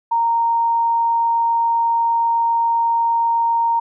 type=tone; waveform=sine; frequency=927 Hz; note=A#5; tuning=10 cents flat; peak=-14 dBFS; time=0.11-3.8 s; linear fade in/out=10 ms; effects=none